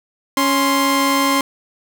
sawtooth tone pair together, 277.2 / 1049.6 Hz, C#4 / C6, 0 / +5 cents, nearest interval octave + major seventh, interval 2305 cents, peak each -13 dBFS, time 0.37-1.41 s, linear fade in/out 2 ms, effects none

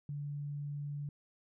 sine tone, 144.7 Hz, D3, 25 cents flat, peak -37 dBFS, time 0.09-1.09 s, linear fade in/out 2 ms, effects none

